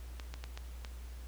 clicks, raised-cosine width 0.2 ms, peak -26 dBFS, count 5, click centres 0.198 / 0.34 / 0.44 / 0.575 / 0.848 s, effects added 60 Hz sine -43 dBFS peak until 1.27 s + pink hiss -58 dBFS RMS until 1.27 s

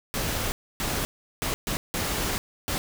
pink noise bursts at uneven times, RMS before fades -28 dBFS, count 6, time 0.14-0.52 / 0.8-1.05 / 1.42-1.54 / 1.67-1.77 / 1.94-2.38 / 2.68-2.78 s, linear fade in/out 0 ms, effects none

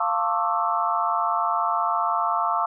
sine tone cluster, 696 / 892 / 1082 / 1162 / 1317 Hz, F5 / A5 / C#6 / D6 / E6, -6 / +23 / -42 / -19 / -2 cents, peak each -27 dBFS, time 0-2.66 s, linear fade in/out 5 ms, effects none

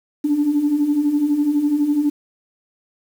sine beating tone pair, 283.5 / 295.5 Hz, C#4 / D4, +39 / +11 cents, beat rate 12 Hz, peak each -22 / -15 dBFS, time 0.24-2.1 s, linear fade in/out 10 ms, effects tanh soft clip ceiling -9 dBFS + 7-bit

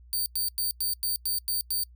5% pulse tone bursts, 4596 Hz, D8, 38 cents flat, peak -19 dBFS, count 8, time 0.13-1.835 s, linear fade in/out 0 ms, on 130 ms, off 95 ms, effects noise-tail reverb RT60 0.1 s tail -26 dB re dry + added 60 Hz sine -49 dBFS peak until 1.95 s

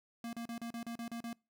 square tone bursts, 233.1 Hz, A#3, in tune, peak -40 dBFS, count 9, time 0.24-1.33 s, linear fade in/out 2 ms, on 90 ms, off 35 ms, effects noise-tail reverb RT60 0.3 s tail -25 dB re dry

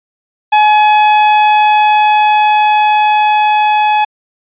45% pulse tone with level ramp, 847 Hz, G#5, 34 cents sharp, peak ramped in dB -5 to -8 dBFS, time 0.52-4.05 s, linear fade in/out 10 ms, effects resampled to 8000 Hz

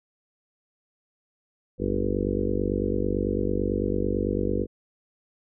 harmonic tone with a mistuned harmonic, 49 Hz, G1, in tune, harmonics 1 / 2 / 4 / 5 / 6 / 7 / 8 / 9 / 10, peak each -32 / -32 / -32 / -32 / -32 / -32 / -32 / -32 / -32 dBFS, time 1.78-4.67 s, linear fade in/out 50 ms, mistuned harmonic 2, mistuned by -41 cents, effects none

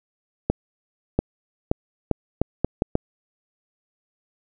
accelerating click train, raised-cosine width 2 ms, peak -5 dBFS, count 8, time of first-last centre 0.5-2.954 s, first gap 690 ms, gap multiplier 0.76, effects none

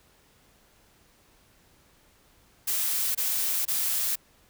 blue noise bursts, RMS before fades -27 dBFS, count 3, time 2.67-4.158 s, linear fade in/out 10 ms, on 480 ms, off 24 ms, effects pink hiss -61 dBFS RMS until 4.49 s

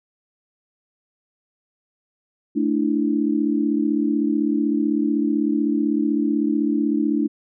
sine chord, A suspended fourth, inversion none, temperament equal, 220 / 293.7 / 329.6 Hz, A3 / D4 / E4, 0 / 0 / 0 cents, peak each -23 / -20 / -24 dBFS, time 2.55-7.28 s, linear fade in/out 20 ms, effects none

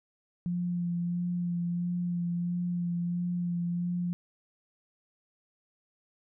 sine tone with vibrato, 174.61 Hz, F3, in tune, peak -28 dBFS, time 0.46-4.13 s, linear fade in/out 0 ms, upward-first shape sine, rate 1.5 Hz, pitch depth 18 cents each way, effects none

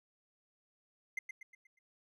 triangle tone with echo, 2079 Hz, C7, 12 cents flat, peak -32 dBFS, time 1.17-1.19 s, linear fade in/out 5 ms, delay 120 ms, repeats 5, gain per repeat -7 dB, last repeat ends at 1.79 s, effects none

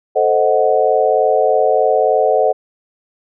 sine chord, A diminished seventh, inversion none, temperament equal, 440 / 523.3 / 622.3 / 740 Hz, A4 / C5 / Eb5 / Gb5, 0 / 0 / 0 / 0 cents, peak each -16 dBFS, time 0.15-2.53 s, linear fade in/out 20 ms, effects none

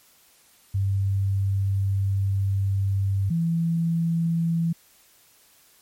sine tone pair in turn, 98 / 166.61 Hz, G2 / E3, 0 / +19 cents, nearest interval major sixth, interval 919 cents, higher second, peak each -20 dBFS, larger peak neither, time 0.74-3.3 / 3.3-4.73 s, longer first, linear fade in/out 10 ms, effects white hiss -57 dBFS RMS until 5.81 s + MP3 64 kbps

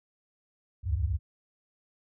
sine tone cluster, 67.3 / 76.8 / 95.2 Hz, C2 / D#2 / F#2, +49 / -22 / +50 cents, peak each -30 dBFS, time 0.83-1.19 s, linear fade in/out 50 ms, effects none

